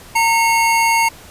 square tone pair together, 918 / 2181 Hz, A#5 / C#7, -27 / -29 cents, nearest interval octave + minor third, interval 1498 cents, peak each -14 / -18 dBFS, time 0.15-1.09 s, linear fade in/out 10 ms, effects pink hiss -40 dBFS RMS until 1.3 s + resampled to 32000 Hz

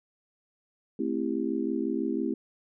sine chord, A minor seventh, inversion none, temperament just, 220 / 264 / 330 / 396 Hz, A3 / C4 / E4 / G4, 0 / +16 / +2 / +18 cents, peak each -33 / -31 / -31 / -34 dBFS, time 0.99-2.34 s, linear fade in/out 5 ms, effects none

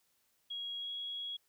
sine tone with pitch glide, 3300 to 3323 Hz, G#7 to G#7, -12 to 0 cents, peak -38 dBFS, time 0.5-1.37 s, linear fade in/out 10 ms, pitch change +12 cents, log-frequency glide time 0.8-0.91 s, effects white hiss -75 dBFS RMS until 1.48 s

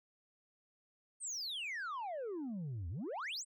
sine exponential two-way sweep, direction down then up, 8900 to 78.8 to 8900 Hz, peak -36 dBFS, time 1.2-3.45 s, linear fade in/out 50 ms, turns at 2.89 s, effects tanh soft clip ceiling -38 dBFS

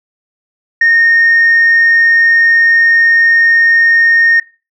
sine tone, 1842 Hz, A#6, 21 cents flat, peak -4 dBFS, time 0.81-4.4 s, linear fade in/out 5 ms, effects noise-tail reverb RT60 0.3 s tail -20 dB re dry + tanh soft clip ceiling -2 dBFS

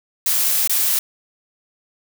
blue noise with dropouts, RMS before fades -18 dBFS, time 0.26-0.99 s, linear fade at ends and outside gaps 2 ms, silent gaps 0.675-0.695 s, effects none

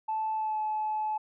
sine tone with pitch glide, 874 to 860 Hz, A5 to A5, -12 to -40 cents, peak -27 dBFS, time 0.08-1.18 s, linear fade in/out 10 ms, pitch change -28 cents, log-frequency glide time 0.34-0.59 s, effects tanh soft clip ceiling -23 dBFS

